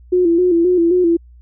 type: tone with vibrato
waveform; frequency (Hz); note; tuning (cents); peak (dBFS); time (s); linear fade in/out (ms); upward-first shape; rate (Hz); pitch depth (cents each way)
sine; 349.2; F4; 0; -10; 0.12-1.17; 10; square; 3.8; 62
effects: added 60 Hz sine -40 dBFS peak until 1.41 s